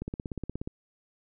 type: click train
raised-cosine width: 3 ms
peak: -21 dBFS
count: 12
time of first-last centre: 0.02-0.675 s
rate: 16.8 Hz
effects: none